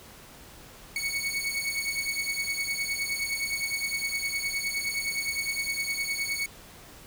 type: beating tone pair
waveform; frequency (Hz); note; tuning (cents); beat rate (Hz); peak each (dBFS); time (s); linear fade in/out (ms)
sawtooth; 2217 / 2226.7; C#7 / C#7; 0 / +7; 9.7; -28; 0.96-6.46; 2
effects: pink hiss -49 dBFS RMS until 7.06 s